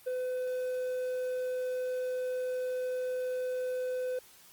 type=tone with ADSR envelope; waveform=triangle; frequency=506 Hz; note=B4; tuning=42 cents sharp; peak=-27 dBFS; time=0.06-4.19 s; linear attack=16 ms; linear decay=12 ms; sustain=-2 dB; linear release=4 ms; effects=white hiss -57 dBFS RMS until 4.52 s + Opus 24 kbps